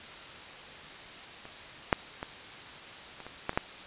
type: clicks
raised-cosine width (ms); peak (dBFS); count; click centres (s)
0.5; -30 / -6 / -20 / -29 / -27 / -14 / -30 / -10; 8; 1.454 / 1.928 / 2.229 / 3.203 / 3.266 / 3.494 / 3.531 / 3.575
effects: white hiss -45 dBFS RMS until 3.86 s + resampled to 8000 Hz